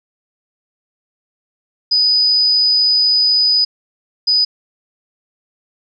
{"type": "tone bursts at uneven times", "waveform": "sine", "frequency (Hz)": 4978, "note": "D#8", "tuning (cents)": 0, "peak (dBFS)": -10, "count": 2, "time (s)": [[1.91, 3.65], [4.27, 4.45]], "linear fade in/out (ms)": 10, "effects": []}